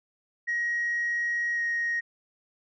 sine tone with pitch glide, 1892 to 1874.6 Hz, A#6 to A#6, +25 to +9 cents, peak -24 dBFS, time 0.47-2.01 s, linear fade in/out 20 ms, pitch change -16 cents, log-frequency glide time 1.54-1.61 s, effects tanh soft clip ceiling -22 dBFS

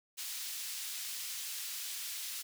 pink high-pass noise, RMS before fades -41 dBFS, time 0.17-2.43 s, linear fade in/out 20 ms, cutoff 3400 Hz, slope 12 dB/octave, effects none

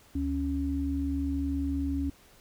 sine tone pair together, 73.42 / 277.2 Hz, D2 / C#4, 0 / 0 cents, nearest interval octave + major seventh, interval 2300 cents, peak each -31 / -29 dBFS, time 0.15-2.1 s, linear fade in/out 5 ms, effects pink hiss -58 dBFS RMS until 2.4 s

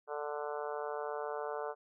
harmonic tone, 147.7 Hz, D3, 10 cents sharp, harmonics 3 / 4 / 5 / 6 / 7 / 8 / 9 / 10, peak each -40 / -42 / -44 / -46 / -47 / -48 / -49 / -50 dBFS, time 0.07-1.75 s, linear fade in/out 50 ms, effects none

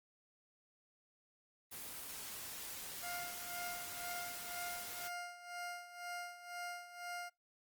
white noise, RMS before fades -47 dBFS, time 1.71-5.09 s, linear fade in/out 20 ms
20% pulse tone with tremolo, 705 Hz, F5, 16 cents sharp, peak -37 dBFS, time 3.02-7.3 s, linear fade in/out 20 ms, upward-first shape sine, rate 2 Hz, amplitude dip 75%
effects noise-tail reverb RT60 0.2 s tail -24 dB re dry + Opus 24 kbps

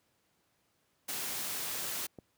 white noise, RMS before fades -37 dBFS, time 1.08-2.07 s, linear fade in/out 10 ms
click, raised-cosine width 2 ms, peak -32 dBFS, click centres 2.187 s
effects pink hiss -74 dBFS RMS until 2.37 s + high-pass 100 Hz 12 dB/octave

